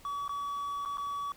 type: tone with dropouts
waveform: triangle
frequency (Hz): 1138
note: C#6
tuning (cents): +45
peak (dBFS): -31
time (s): 0.05-1.32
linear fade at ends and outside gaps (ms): 1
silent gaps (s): 0.279-0.293 / 0.851-0.858 / 0.972-0.981
effects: pink hiss -57 dBFS RMS until 1.36 s